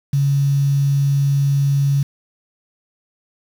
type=tone with quantisation; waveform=sine; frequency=140 Hz; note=C#3; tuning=18 cents sharp; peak=-13 dBFS; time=0.13-2.03 s; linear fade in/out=5 ms; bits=6; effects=none